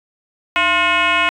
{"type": "tone with frequency modulation", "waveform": "sine", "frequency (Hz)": 1804, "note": "A6", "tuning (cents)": 43, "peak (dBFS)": -11, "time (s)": [0.56, 1.29], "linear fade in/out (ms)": 0, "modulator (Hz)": 374, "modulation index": 2.9, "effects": ["tanh soft clip ceiling -9 dBFS"]}